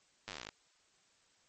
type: slowing click train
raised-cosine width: 0.2 ms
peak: -25 dBFS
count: 16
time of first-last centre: 0.28-0.489 s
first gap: 9 ms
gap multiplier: 1.06
effects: white hiss -70 dBFS RMS until 1.48 s + MP3 32 kbps